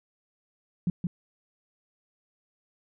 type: tone with echo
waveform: sine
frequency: 176.4 Hz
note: F3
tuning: 18 cents sharp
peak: -22 dBFS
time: 0.87-0.9 s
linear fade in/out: 2 ms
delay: 170 ms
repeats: 1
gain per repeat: -3 dB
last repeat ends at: 1.07 s
effects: none